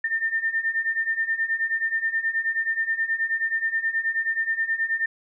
sine beating tone pair, 1800 / 1809.4 Hz, A6 / A6, +39 / +48 cents, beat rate 9.4 Hz, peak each -27 / -24 dBFS, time 0.04-5.06 s, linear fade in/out 5 ms, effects none

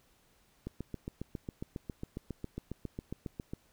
click train, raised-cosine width 3 ms, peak -25 dBFS, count 22, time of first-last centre 0.67-3.535 s, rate 7.33 Hz, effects pink hiss -68 dBFS RMS until 3.72 s

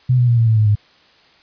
sine tone with pitch steps, 126.6 / 122.57 / 118.67 / 114.89 / 111.23 / 107.69 / 104.27 Hz, B2 / B2 / A#2 / A#2 / A2 / A2 / G#2, +43 / -13 / +31 / -25 / +19 / -37 / +7 cents, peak -10 dBFS, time 0.09-0.755 s, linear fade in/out 10 ms, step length 95 ms, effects white hiss -51 dBFS RMS until 1.42 s + resampled to 11025 Hz

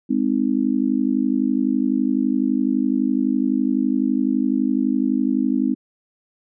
sine chord, Ab major, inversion none, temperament just, 207.7 / 259.6 / 311.5 Hz, Ab3 / C4 / Eb4, 0 / -13 / +2 cents, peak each -23 / -19 / -23 dBFS, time 0.09-5.75 s, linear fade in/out 20 ms, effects none

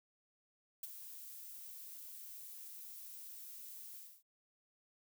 violet noise with ADSR envelope, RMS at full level -42 dBFS, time 0.83-4.23 s, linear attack 4 ms, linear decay 26 ms, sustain -9 dB, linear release 270 ms, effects none

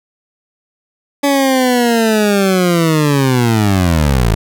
20% pulse linear sweep, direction down, 285.1 to 51.2 Hz, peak -5 dBFS, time 1.23-4.35 s, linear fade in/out 10 ms, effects none

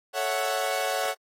sawtooth chord, F# minor seventh, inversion first, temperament equal, 440 / 554.4 / 659.3 / 740 Hz, A4 / C#5 / E5 / F#5, 0 / 0 / 0 / 0 cents, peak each -31 / -26 / -29 / -25 dBFS, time 0.13-1.15 s, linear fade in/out 50 ms, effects AAC 48 kbps

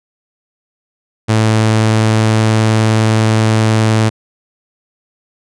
sawtooth tone, 110.1 Hz, A2, 2 cents sharp, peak -5 dBFS, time 1.28-4.1 s, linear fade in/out 20 ms, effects resampled to 22050 Hz

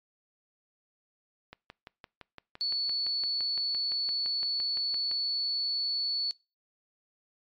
click train, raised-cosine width 0.3 ms, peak -28 dBFS, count 22, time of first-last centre 1.53-5.114 s, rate 5.86 Hz
sine tone, 4435 Hz, C#8, in tune, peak -27 dBFS, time 2.61-6.31 s, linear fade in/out 0 ms
effects noise-tail reverb RT60 0.3 s tail -25 dB re dry + MP3 64 kbps

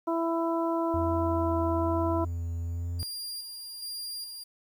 harmonic tone, 332 Hz, E4, 12 cents sharp, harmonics 1 / 2 / 3 / 4, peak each -28 / -31 / -32 / -39 dBFS, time 0.07-2.25 s, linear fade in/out 10 ms
triangle tone with vibrato, 85.4 Hz, F2, 38 cents flat, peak -28 dBFS, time 0.94-3.03 s, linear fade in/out 0 ms, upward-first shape sine, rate 1.1 Hz, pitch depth 22 cents each way
sawtooth tone with tremolo, 4796 Hz, D8, 36 cents sharp, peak -32 dBFS, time 2.99-4.44 s, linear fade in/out 10 ms, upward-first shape square, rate 1.2 Hz, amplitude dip 40%
effects 10-bit

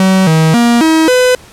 45% pulse tone with pitch steps, 189.4 / 159.4 / 236.8 / 319.7 / 503 Hz, F#3 / D#3 / A#3 / D#4 / B4, +41 / +42 / +27 / +47 / +32 cents, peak -6 dBFS, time 0-1.35 s, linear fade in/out 2 ms, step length 270 ms, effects pink hiss -38 dBFS RMS until 1.52 s + low-pass 11000 Hz 12 dB/octave

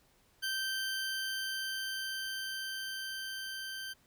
20% pulse tone with level ramp, 1558 Hz, G6, 11 cents flat, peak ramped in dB -28 to -35 dBFS, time 0.42-3.94 s, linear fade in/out 20 ms, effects pink hiss -68 dBFS RMS until 4.06 s

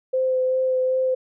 sine tone with vibrato, 516 Hz, C5, 24 cents flat, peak -18 dBFS, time 0.13-1.15 s, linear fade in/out 10 ms, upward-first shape sine, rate 2.6 Hz, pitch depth 12 cents each way, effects none

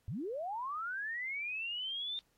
sine linear sweep, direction up, 81.5 to 3638 Hz, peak -36 dBFS, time 0.08-2.19 s, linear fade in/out 0 ms, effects pink hiss -75 dBFS RMS until 2.37 s + AAC 48 kbps

